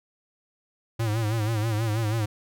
square tone with vibrato, 110 Hz, A2, in tune, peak -24 dBFS, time 0.99-2.26 s, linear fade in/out 10 ms, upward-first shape sine, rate 6.2 Hz, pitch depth 93 cents each way, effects none

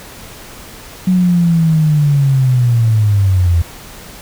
sine linear sweep, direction down, 186.1 to 82.41 Hz, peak -8 dBFS, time 1.07-3.62 s, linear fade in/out 5 ms, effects pink hiss -34 dBFS RMS until 4.21 s

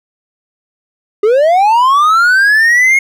triangle linear sweep, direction up, 400 to 2171 Hz, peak -4 dBFS, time 1.23-2.99 s, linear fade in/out 5 ms, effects none

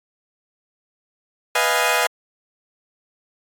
15% pulse chord, F half-diminished seventh, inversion second, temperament equal, 493.9 / 622.3 / 698.5 / 830.6 Hz, Cb5 / Eb5 / F5 / Ab5, 0 / 0 / 0 / 0 cents, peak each -16 dBFS, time 1.55-2.07 s, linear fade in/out 5 ms, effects AAC 64 kbps

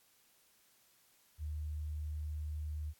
sine tone, 76 Hz, D#2, 40 cents flat, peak -37 dBFS, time 1.38-2.94 s, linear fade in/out 50 ms, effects white hiss -69 dBFS RMS until 2.99 s + AAC 64 kbps

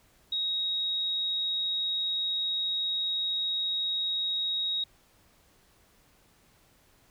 sine tone, 3783 Hz, A#7, 25 cents sharp, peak -27 dBFS, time 0.32-4.84 s, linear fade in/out 5 ms, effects pink hiss -63 dBFS RMS until 7.1 s

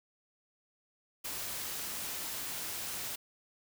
white noise, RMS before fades -39 dBFS, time 1.24-3.16 s, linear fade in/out 10 ms, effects none

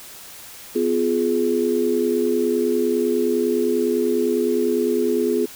sine chord, F diminished, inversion second, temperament just, 251.4 / 349.2 / 419.1 Hz, Cb4 / F4 / Ab4, +31 / 0 / +16 cents, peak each -23 / -22 / -20 dBFS, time 0.75-5.46 s, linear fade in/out 10 ms, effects white hiss -40 dBFS RMS until 5.55 s

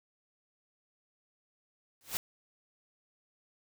white noise with exponential growth, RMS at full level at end -29 dBFS, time 2.01-2.17 s, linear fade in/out 0 ms, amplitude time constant 33 ms, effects none

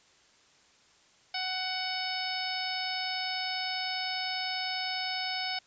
harmonic tone, 745 Hz, F#5, 12 cents sharp, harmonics 1 / 2 / 3 / 4 / 5 / 6 / 7, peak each -37 / -41 / -38 / -40 / -40 / -40 / -37 dBFS, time 1.34-5.59 s, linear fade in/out 5 ms, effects white hiss -62 dBFS RMS until 5.66 s + resampled to 16000 Hz

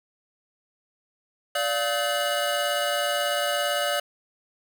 square tone cluster, 583 / 700 / 1279 / 1529 / 2933 Hz, D5 / F5 / D#6 / G6 / F#7, -13 / +4 / +47 / -44 / -16 cents, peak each -28 / -31 / -33 / -32 / -31 dBFS, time 1.55-4 s, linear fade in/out 5 ms, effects none

